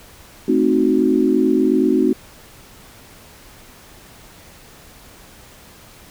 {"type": "chord", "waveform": "sine", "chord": "A diminished seventh", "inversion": "none", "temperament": "equal with one note detuned", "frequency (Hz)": [220, 262.7, 311.1, 370], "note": ["A3", "C4", "Eb4", "Gb4"], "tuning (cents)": [0, 7, 0, 0], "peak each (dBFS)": [-21, -17, -18, -18], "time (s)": [0.48, 2.13], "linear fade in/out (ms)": 5, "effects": ["pink hiss -44 dBFS RMS until 6.1 s"]}